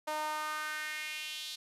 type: tone with high-pass filter sweep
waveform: sawtooth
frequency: 306 Hz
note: D#4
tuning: 29 cents flat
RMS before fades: -38 dBFS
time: 0.07-1.56 s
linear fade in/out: 10 ms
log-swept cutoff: 740 to 3900 Hz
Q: 3.1
effects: resampled to 32000 Hz